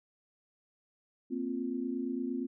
sine chord, Bb suspended second, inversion none, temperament equal, 233.1 / 261.6 / 349.2 Hz, Bb3 / C4 / F4, 0 / 0 / 0 cents, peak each -38 / -34 / -39 dBFS, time 1.3-2.47 s, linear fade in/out 20 ms, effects none

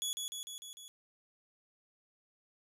20% pulse tone with echo, 3385 Hz, G#7, 32 cents sharp, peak -28 dBFS, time 0.02-0.13 s, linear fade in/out 0 ms, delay 150 ms, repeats 5, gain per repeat -3 dB, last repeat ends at 0.88 s, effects none

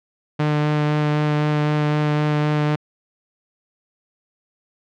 sawtooth tone with vibrato, 150 Hz, D3, 37 cents sharp, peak -13 dBFS, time 0.39-2.76 s, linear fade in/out 10 ms, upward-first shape sine, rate 3.9 Hz, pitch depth 10 cents each way, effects low-pass 3000 Hz 12 dB/octave

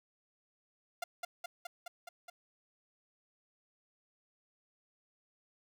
sawtooth tone with echo, 698 Hz, F5, 1 cent flat, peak -31 dBFS, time 1.02-1.04 s, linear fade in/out 5 ms, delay 210 ms, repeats 6, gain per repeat -2 dB, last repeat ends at 2.3 s, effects none

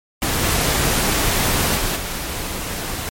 pink noise with level steps, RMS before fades -20 / -18 / -21 / -26 dBFS, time 0.22-3.09 s, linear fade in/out 0 ms, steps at 0.42 / 1.76 / 1.95 s, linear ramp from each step 20 ms, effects MP3 64 kbps

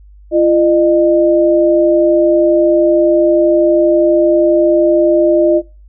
sine tone pair together, 341.5 / 609 Hz, F4 / D#5, -39 / -37 cents, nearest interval minor seventh, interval 1002 cents, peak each -10 dBFS, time 0.31-5.62 s, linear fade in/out 50 ms, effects noise-tail reverb RT60 0.3 s tail -21 dB re dry + added 50 Hz sine -37 dBFS peak until 5.88 s

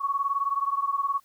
sine beating tone pair, 1108.7 / 1127.7 Hz, C#6 / C#6, 0 / +29 cents, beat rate 19 Hz, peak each -26 / -28 dBFS, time 0-1.2 s, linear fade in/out 20 ms, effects white hiss -64 dBFS RMS until 1.24 s

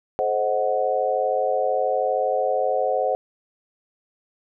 sine chord, A diminished seventh, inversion none, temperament equal with one note detuned, 430.4 / 523.3 / 622.3 / 740 Hz, A4 / C5 / Eb5 / Gb5, -38 / 0 / 0 / 0 cents, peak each -28 / -23 / -26 / -24 dBFS, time 0.19-3.15 s, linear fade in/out 0 ms, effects none

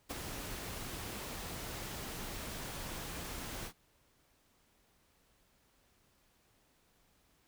pink noise with ADSR envelope, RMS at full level -39 dBFS, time 0.09-3.73 s, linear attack 19 ms, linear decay 15 ms, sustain -4 dB, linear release 75 ms, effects pink hiss -71 dBFS RMS until 7.47 s

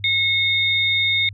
sine tone pair together, 2175 / 3662 Hz, C#7 / A#7, -33 / -32 cents, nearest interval major sixth, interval 901 cents, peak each -19 dBFS, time 0.04-1.29 s, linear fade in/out 2 ms, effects added 100 Hz sine -34 dBFS peak until 1.33 s

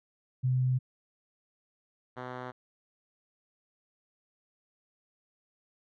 sine / 5% pulse tone pair in turn, 127.9 / 125.99 Hz, C3 / B2, -39 / +35 cents, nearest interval unison, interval 26 cents, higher first, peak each -24 / -26 dBFS, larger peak first, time 0.43-0.79 / 2.16-2.52 s, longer neither, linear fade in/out 20 ms, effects low-pass 2000 Hz 12 dB/octave

